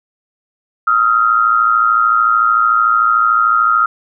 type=tone pair together; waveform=sine; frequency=1261 / 1374.5 Hz; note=D#6 / F6; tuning=+23 / -28 cents; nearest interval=minor second; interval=149 cents; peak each=-12 dBFS; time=0.87-3.86 s; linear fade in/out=5 ms; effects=none